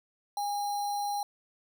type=tone with sample-and-hold; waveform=sine; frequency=817 Hz; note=G#5; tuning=29 cents flat; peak=-29 dBFS; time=0.37-1.23 s; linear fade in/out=2 ms; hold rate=4900 Hz; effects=none